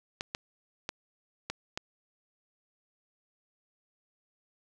clicks, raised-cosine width 0.2 ms, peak -16 dBFS, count 5, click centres 0.209 / 0.349 / 0.891 / 1.5 / 1.775 s, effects none

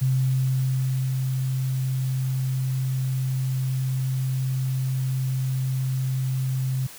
sine tone with ADSR envelope, 130.81 Hz, C3, in tune, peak -18 dBFS, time 0.01-6.87 s, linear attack 14 ms, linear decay 1100 ms, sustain -4 dB, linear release 8 ms, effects white hiss -43 dBFS RMS until 6.98 s

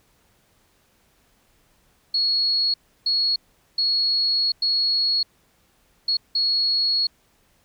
sine tone bursts at uneven times, 4336 Hz, C#8, 39 cents flat, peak -18 dBFS, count 6, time 2.14-2.74 / 3.06-3.36 / 3.78-4.52 / 4.62-5.23 / 6.08-6.17 / 6.35-7.07 s, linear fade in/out 5 ms, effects pink hiss -62 dBFS RMS until 7.64 s

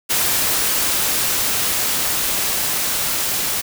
white noise with level ramp, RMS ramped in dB -18 to -21 dBFS, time 0.09-3.62 s, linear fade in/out 20 ms, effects none

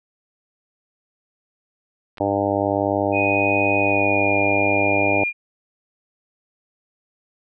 clicks, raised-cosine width 0.3 ms, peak -28 / -20 dBFS, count 2, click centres 2.173 / 2.182 s
harmonic tone, 100.2 Hz, G2, 38 cents sharp, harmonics 1 / 2 / 3 / 4 / 5 / 6 / 7 / 8 / 9, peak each -29 / -33 / -24 / -28 / -27 / -23 / -27 / -26 / -31 dBFS, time 2.2-5.24 s, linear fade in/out 5 ms
sine tone with pitch glide, 2489 to 2414 Hz, D#7 to D7, 0 to +47 cents, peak -20 dBFS, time 3.12-5.33 s, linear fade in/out 50 ms, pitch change -53 cents, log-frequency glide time 3.79-4.37 s
effects none

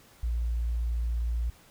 sine tone, 58.2 Hz, A#1, 2 cents flat, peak -25 dBFS, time 0.23-1.5 s, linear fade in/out 5 ms, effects tanh soft clip ceiling -22 dBFS + pink hiss -57 dBFS RMS until 1.7 s

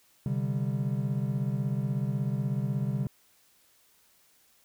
triangle chord, C suspended second, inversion none, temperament just, 130.81 / 147.16 / 196.22 Hz, C3 / D3 / G3, 0 / +4 / +2 cents, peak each -28 / -30 / -31 dBFS, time 0.26-3.07 s, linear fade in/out 2 ms, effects white hiss -64 dBFS RMS until 4.64 s

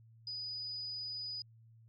sine tone, 4961 Hz, D#8, 6 cents flat, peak -39 dBFS, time 0.27-1.42 s, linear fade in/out 2 ms, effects added 113 Hz sine -58 dBFS peak until 1.88 s + AAC 32 kbps

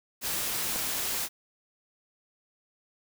white noise, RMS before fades -31 dBFS, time 0.21-1.29 s, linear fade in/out 50 ms
clicks, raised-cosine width 1 ms, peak -25 dBFS, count 2, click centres 0.758 / 0.762 s
effects none

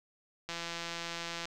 click train, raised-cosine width 0.2 ms, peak -21 dBFS, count 164, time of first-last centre 0.49-1.454 s, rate 169 Hz, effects none

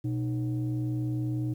sine tone pair together, 122.35 / 308.3 Hz, B2 / D#4, -16 / -16 cents, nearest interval octave + major third, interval 1600 cents, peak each -27 / -31 dBFS, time 0.04-1.54 s, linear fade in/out 10 ms, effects tanh soft clip ceiling -23 dBFS + 10-bit

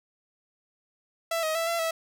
sawtooth tone with pitch steps, 664 / 630 / 661 / 676 / 653 Hz, E5 / D#5 / E5 / E5 / E5, +12 / +21 / +5 / +43 / -17 cents, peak -22 dBFS, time 1.31-1.91 s, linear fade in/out 5 ms, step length 120 ms, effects none

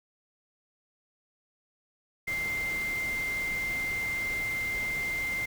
sine tone in noise, 2093 Hz, C7, in tune, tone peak -29 dBFS, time 2.27-5.46 s, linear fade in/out 10 ms, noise pink, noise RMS -41 dBFS, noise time 2.27-5.46 s, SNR +9 dB, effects none

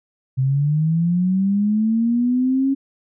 sine linear sweep, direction up, 128.5 to 274.7 Hz, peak -15 dBFS, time 0.37-2.75 s, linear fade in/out 20 ms, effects none

